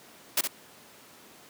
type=noise with echo; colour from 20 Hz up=white; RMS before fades=-24 dBFS; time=0.37-0.41 s; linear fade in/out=5 ms; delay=65 ms; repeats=1; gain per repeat=-6 dB; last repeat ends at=0.475 s; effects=pink hiss -52 dBFS RMS until 1.49 s + high-pass 200 Hz 12 dB/octave